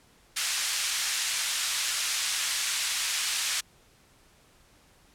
white band-pass noise, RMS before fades -29 dBFS, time 0.36-3.61 s, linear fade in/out 10 ms, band 1600 to 7900 Hz, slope 12 dB/octave, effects pink hiss -60 dBFS RMS until 5.14 s + low-pass 12000 Hz 12 dB/octave

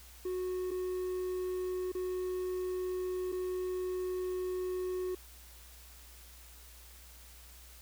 triangle tone with dropouts, 366.9 Hz, F#4, 15 cents flat, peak -31 dBFS, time 0.25-5.15 s, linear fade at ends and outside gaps 5 ms, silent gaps 0.708-0.713 / 1.919-1.949 / 3.32-3.325 s, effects added 60 Hz sine -54 dBFS peak until 7.81 s + white hiss -56 dBFS RMS until 7.81 s

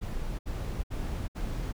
brown noise bursts, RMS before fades -33 dBFS, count 4, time 0.01-1.728 s, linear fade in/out 20 ms, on 380 ms, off 66 ms, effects none

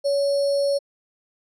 sine tone with sample-and-hold, 562 Hz, C#5, 24 cents sharp, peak -18 dBFS, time 0.04-0.79 s, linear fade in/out 20 ms, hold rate 4900 Hz, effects low-pass 10000 Hz 12 dB/octave

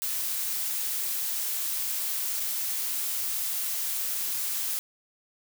blue noise with dropouts, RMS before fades -30 dBFS, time 0.02-4.79 s, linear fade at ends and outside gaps 0 ms, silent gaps 2.398-2.402 s, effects none

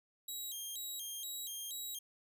10% pulse tone with vibrato, 3517 Hz, A7, 1 cent flat, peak -34 dBFS, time 0.28-1.99 s, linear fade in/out 5 ms, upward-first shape square, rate 2.1 Hz, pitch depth 160 cents each way, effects none

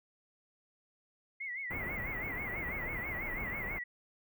sine tone with vibrato, 2065 Hz, C7, 23 cents flat, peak -37 dBFS, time 1.4-3.84 s, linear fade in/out 10 ms, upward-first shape sine, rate 6.1 Hz, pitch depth 120 cents each way
pink band-stop noise, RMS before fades -42 dBFS, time 1.7-3.79 s, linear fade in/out 10 ms, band 2400 to 15000 Hz, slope 48 dB/octave
effects none

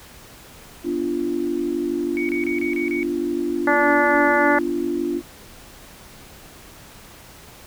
sine chord, B diminished, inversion none, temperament equal with one note detuned, 246.9 / 293.7 / 346 Hz, B3 / D4 / F4, 0 / 0 / -16 cents, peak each -29 / -25 / -23 dBFS, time 0.83-5.22 s, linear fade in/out 50 ms
sine tone bursts, 2242 Hz, C#7, 19 cents sharp, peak -26 dBFS, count 6, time 2.17-3.03 s, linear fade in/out 0 ms, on 120 ms, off 28 ms
harmonic tone, 290.2 Hz, D4, 21 cents flat, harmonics 1 / 2 / 3 / 4 / 5 / 6 / 7, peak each -26 / -21 / -21 / -25 / -22 / -23 / -26 dBFS, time 3.67-4.59 s, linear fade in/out 5 ms
effects pink hiss -44 dBFS RMS until 7.66 s

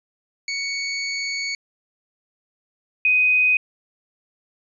25% pulse / sine tone pair in turn, 2229 / 2502 Hz, C#7 / D#7, +9 / +9 cents, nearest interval major second, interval 200 cents, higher second, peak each -20 / -14 dBFS, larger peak second, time 0.48-1.55 / 3.05-3.57 s, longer first, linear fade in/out 2 ms, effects resampled to 22050 Hz

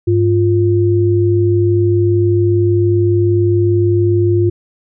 sine tone pair together, 102.2 / 349.1 Hz, G#2 / F4, -27 / -1 cents, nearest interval octave + major sixth, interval 2126 cents, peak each -12 dBFS, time 0.07-4.5 s, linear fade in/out 10 ms, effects none

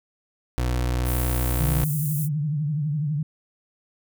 30% pulse tone, 61.5 Hz, B1, 7 cents flat, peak -19 dBFS, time 0.58-1.84 s, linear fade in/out 0 ms
white high-pass noise, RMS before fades -32 dBFS, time 1.04-2.29 s, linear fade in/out 50 ms, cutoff 9000 Hz, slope 24 dB/octave
sine tone with vibrato, 149.3 Hz, D3, 29 cents sharp, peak -22 dBFS, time 1.6-3.23 s, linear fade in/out 5 ms, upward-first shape triangle, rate 12 Hz, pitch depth 130 cents each way
effects none

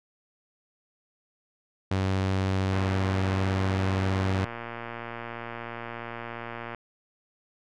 sawtooth tone, 95.4 Hz, G2, 47 cents flat, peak -20 dBFS, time 1.91-4.45 s, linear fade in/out 5 ms
click train, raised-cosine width 0.5 ms, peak -21 dBFS, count 471, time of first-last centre 2.73-6.747 s, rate 117 Hz
effects low-pass 5000 Hz 12 dB/octave

